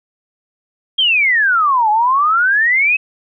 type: exponential two-way sweep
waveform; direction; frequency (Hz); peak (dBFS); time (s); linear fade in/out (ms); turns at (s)
sine; down then up; 3272 to 830.6 to 2600; -10; 0.98-2.97; 10; 1.9
effects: none